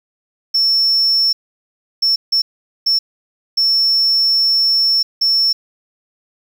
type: tone bursts at uneven times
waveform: sine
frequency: 5400 Hz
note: E8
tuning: 41 cents sharp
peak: -9 dBFS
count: 6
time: 0.54-1.33 / 2.02-2.16 / 2.32-2.42 / 2.86-2.99 / 3.57-5.03 / 5.21-5.53 s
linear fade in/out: 10 ms
effects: tanh soft clip ceiling -9 dBFS + 7-bit